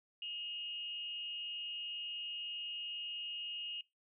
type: tone with frequency modulation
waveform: sine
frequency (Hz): 2857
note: F7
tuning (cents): +39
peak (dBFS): -40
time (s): 0.22-3.81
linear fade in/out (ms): 2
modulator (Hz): 264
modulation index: 0.37
effects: noise-tail reverb RT60 0.2 s tail -19 dB re dry